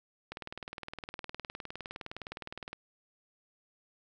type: click train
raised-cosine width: 0.3 ms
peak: -24 dBFS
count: 48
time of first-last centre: 0.32-2.73 s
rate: 19.5 Hz
effects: none